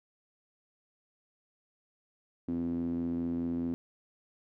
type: tone with band-pass filter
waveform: sawtooth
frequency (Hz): 84.8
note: E2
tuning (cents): +50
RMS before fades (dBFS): -33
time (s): 2.48-3.74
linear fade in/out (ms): 0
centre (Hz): 270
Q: 6.9
effects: none